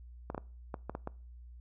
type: clicks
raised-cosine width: 1 ms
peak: -23 dBFS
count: 7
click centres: 0.301 / 0.347 / 0.379 / 0.742 / 0.896 / 0.951 / 1.074 s
effects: noise-tail reverb RT60 0.4 s tail -23 dB re dry + added 60 Hz sine -48 dBFS peak until 1.6 s